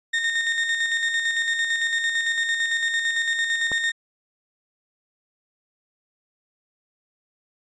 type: tone with tremolo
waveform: 35% pulse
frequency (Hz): 1838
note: A#6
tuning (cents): -25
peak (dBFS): -18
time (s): 0.13-3.92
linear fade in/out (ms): 10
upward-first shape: square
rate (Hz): 8.9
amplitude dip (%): 40
type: click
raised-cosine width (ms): 1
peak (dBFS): -17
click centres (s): 3.717
effects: resampled to 16000 Hz